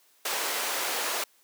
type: high-pass noise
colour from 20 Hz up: pink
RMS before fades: -30 dBFS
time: 0.25-1.24 s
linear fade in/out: 5 ms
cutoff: 520 Hz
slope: 12 dB/octave
effects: white hiss -63 dBFS RMS until 1.43 s + high-pass 300 Hz 12 dB/octave